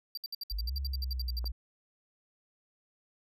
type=tone bursts; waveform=square; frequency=4699 Hz; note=D8; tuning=in tune; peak=-36 dBFS; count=16; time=0.15-1.479 s; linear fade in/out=2 ms; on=24 ms; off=63 ms
type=exponential two-way sweep; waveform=sine; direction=up then down; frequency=46.25 to 69.3 to 58.1 Hz; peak=-32 dBFS; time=0.51-1.52 s; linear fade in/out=10 ms; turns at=0.75 s
type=click; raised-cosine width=1 ms; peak=-33 dBFS; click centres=1.443 s
effects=none